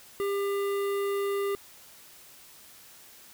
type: tone with notch filter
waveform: square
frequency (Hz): 400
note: G4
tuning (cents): +35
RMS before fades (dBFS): -29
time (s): 0.2-1.55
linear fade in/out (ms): 0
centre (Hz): 5700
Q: 0.56
effects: white hiss -52 dBFS RMS until 3.33 s